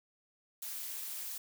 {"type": "noise with amplitude modulation", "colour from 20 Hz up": "blue", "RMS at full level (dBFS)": -38, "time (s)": [0.62, 1.38], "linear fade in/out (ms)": 5, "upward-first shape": "sine", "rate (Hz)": 222, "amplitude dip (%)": 75, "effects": []}